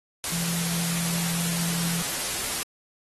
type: tone in noise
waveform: sine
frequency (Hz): 170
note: F3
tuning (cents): -46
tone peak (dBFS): -29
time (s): 0.32-2.02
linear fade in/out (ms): 0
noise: white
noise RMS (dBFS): -29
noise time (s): 0.24-2.63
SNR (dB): -3
effects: AAC 32 kbps